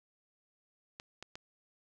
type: clicks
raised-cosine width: 0.2 ms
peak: -27 dBFS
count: 3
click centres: 0.999 / 1.226 / 1.355 s
effects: none